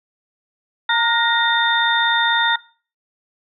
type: tone cluster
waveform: sine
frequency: 921 / 1426 / 1868 / 3624 Hz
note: A#5 / F6 / A#6 / A#7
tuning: -21 / +36 / +3 / -50 cents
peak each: -20 dBFS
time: 0.89-2.56 s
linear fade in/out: 5 ms
effects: noise-tail reverb RT60 0.4 s tail -20 dB re dry